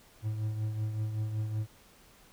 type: tone with tremolo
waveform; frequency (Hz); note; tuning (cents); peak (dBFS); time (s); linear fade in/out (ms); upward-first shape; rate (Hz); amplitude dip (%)
triangle; 108.1; A2; -30; -26; 0.22-1.67; 50; triangle; 5.3; 55
effects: pink hiss -59 dBFS RMS until 2.32 s